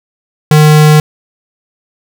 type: tone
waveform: square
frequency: 152.4 Hz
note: D#3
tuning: 36 cents flat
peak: -3 dBFS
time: 0.51-1 s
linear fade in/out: 2 ms
effects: none